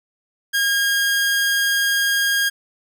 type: tone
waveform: sawtooth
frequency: 1624 Hz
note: G#6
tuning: 39 cents flat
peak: -13 dBFS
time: 0.53-2.5 s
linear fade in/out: 20 ms
effects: none